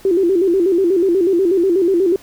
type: tone with vibrato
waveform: sine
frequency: 363.7 Hz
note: F#4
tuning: 30 cents flat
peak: -11 dBFS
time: 0.05-2.16 s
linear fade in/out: 2 ms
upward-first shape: square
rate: 8.2 Hz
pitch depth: 110 cents each way
effects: pink hiss -44 dBFS RMS until 2.22 s